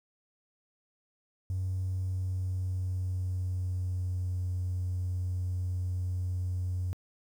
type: tone with pitch glide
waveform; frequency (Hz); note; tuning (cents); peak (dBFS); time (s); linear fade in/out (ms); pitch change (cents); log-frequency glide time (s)
triangle; 93.3 to 90.85; F#2 to F#2; +15 to -31; -26; 1.5-6.93; 0; -46; 1.75-4.5
effects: tanh soft clip ceiling -26 dBFS + 10-bit